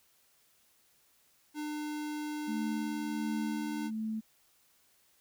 square tone, 300 Hz, D4, 37 cents sharp, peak -36 dBFS, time 1.54-3.91 s, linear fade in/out 50 ms
sine tone with tremolo, 219.3 Hz, A3, 6 cents flat, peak -32 dBFS, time 2.47-4.21 s, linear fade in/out 20 ms, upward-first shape sine, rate 1.4 Hz, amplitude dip 50%
effects white hiss -68 dBFS RMS until 5.2 s

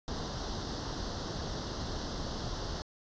pink noise with comb filter, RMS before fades -37 dBFS, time 0.08-2.82 s, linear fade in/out 0 ms, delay 0.21 ms, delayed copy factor +0.85, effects resampled to 16000 Hz

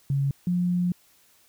sine tone pair in turn, 138.7 / 177.63 Hz, C#3 / F3, +1 / +30 cents, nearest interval major third, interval 429 cents, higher second, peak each -21 dBFS, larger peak neither, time 0.1-0.31 / 0.47-0.92 s, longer second, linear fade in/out 2 ms, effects white hiss -60 dBFS RMS until 1.48 s

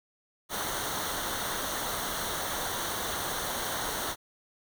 pink noise with comb filter, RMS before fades -33 dBFS, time 0.49-4.16 s, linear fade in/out 50 ms, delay 0.4 ms, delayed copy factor -0.7, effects none

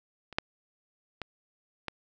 clicks, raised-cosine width 0.3 ms, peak -29 / -10 / -19 / -17 dBFS, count 4, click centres 0.327 / 0.385 / 1.217 / 1.883 s, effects resampled to 16000 Hz + 8-bit

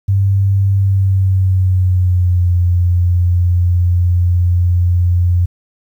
sine tone with pitch glide, 98 to 88.32 Hz, G2 to F2, 0 to +20 cents, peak -9 dBFS, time 0.08-5.46 s, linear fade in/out 10 ms, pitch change -180 cents, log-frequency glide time 0.77-2.51 s, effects 8-bit

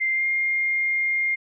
sine tone with pitch glide, 2093 to 2120 Hz, C7 to C7, 0 to +22 cents, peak -20 dBFS, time 0-1.36 s, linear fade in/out 20 ms, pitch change +22 cents, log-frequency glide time 0.11-0.25 s, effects none

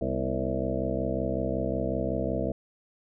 harmonic tone with a mistuned harmonic, 65.41 Hz, C2, in tune, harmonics 1 / 2 / 3 / 4 / 5 / 7 / 8 / 9 / 10, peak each -35 / -35 / -35 / -35 / -35 / -35 / -35 / -35 / -35 dBFS, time 0.01-2.52 s, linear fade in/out 5 ms, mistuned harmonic 4, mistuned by -91 cents, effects none

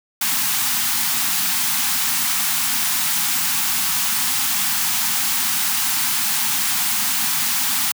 white band-stop noise, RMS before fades -20 dBFS, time 0.21-7.92 s, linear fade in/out 5 ms, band 280 to 740 Hz, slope 96 dB/octave, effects high-pass 150 Hz 12 dB/octave

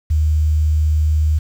sine tone with quantisation, 77 Hz, D#2, 17 cents flat, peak -12 dBFS, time 0.1-1.39 s, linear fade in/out 10 ms, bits 7, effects none

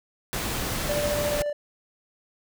pink noise, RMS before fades -29 dBFS, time 0.33-1.42 s, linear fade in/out 0 ms
triangle tone with tremolo, 587.3 Hz, D5, in tune, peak -22 dBFS, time 0.89-1.53 s, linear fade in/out 5 ms, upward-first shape square, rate 14 Hz, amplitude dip 30%
effects none

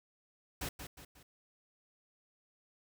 pink noise with echo, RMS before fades -39 dBFS, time 0.61-0.69 s, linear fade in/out 5 ms, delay 180 ms, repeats 3, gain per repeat -7 dB, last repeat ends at 1.23 s, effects none

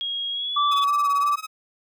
sine tone with pitch glide, 3281 to 3460 Hz, G#7 to A7, -22 to -30 cents, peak -25 dBFS, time 0.01-0.84 s, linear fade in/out 0 ms, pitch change +92 cents, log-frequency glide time 0.31-0.62 s
sine tone with vibrato, 1150 Hz, D6, 37 cents flat, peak -18 dBFS, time 0.56-1.36 s, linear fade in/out 10 ms, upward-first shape square, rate 3 Hz, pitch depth 20 cents each way
sawtooth tone with tremolo, 1272 Hz, D#6, 38 cents sharp, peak -25 dBFS, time 0.71-1.47 s, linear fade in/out 10 ms, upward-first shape sine, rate 18 Hz, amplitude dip 95%
effects none

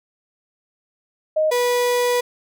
sine / 35% pulse tone pair in turn, 622.3 / 489.1 Hz, D#5 / B4, 0 / -17 cents, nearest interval major third, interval 417 cents, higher first, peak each -15 dBFS, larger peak neither, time 1.36-1.51 / 1.51-2.21 s, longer second, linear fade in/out 10 ms, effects none

